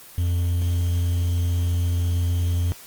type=tone with quantisation; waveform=triangle; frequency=86.9 Hz; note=F2; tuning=8 cents flat; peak=-17 dBFS; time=0.18-2.72 s; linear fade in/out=0 ms; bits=7; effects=white hiss -44 dBFS RMS until 2.86 s + Opus 24 kbps